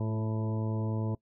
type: harmonic tone with a mistuned harmonic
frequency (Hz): 109.7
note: A2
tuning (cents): -5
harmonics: 1 / 2 / 3 / 4 / 5 / 6 / 8 / 9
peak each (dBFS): -30 / -36 / -40 / -42 / -44 / -46 / -48 / -49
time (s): 0-1.15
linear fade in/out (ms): 5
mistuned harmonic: 3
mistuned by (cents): +16
effects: noise-tail reverb RT60 0.1 s tail -21 dB re dry